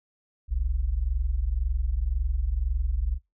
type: tone pair together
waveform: sine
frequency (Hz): 43.49 / 65.41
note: F1 / C2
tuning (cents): -6 / 0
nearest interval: perfect fifth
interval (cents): 706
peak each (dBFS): -26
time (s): 0.48-3.19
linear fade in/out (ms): 50
effects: noise-tail reverb RT60 0.2 s tail -22 dB re dry